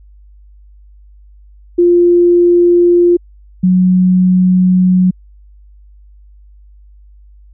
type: tone pair in turn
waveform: sine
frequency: 349.2 / 183.44 Hz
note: F4 / F#3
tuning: 0 / -15 cents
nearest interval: major seventh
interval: 1115 cents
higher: first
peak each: -5 / -6 dBFS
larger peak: first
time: 1.78-3.17 / 3.63-5.11 s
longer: second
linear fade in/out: 10 ms
effects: added 50 Hz sine -38 dBFS peak until 7.53 s